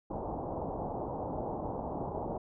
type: low-pass noise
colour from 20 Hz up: white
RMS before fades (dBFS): -37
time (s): 0.1-2.38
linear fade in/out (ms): 5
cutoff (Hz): 910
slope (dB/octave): 48
effects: none